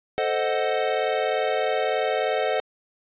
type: chord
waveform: square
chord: A diminished seventh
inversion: none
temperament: equal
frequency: 440 / 523.3 / 622.3 / 740 Hz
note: A4 / C5 / Eb5 / Gb5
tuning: 0 / 0 / 0 / 0 cents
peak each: -28 dBFS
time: 0.18-2.6 s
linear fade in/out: 0 ms
effects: resampled to 8000 Hz + 9-bit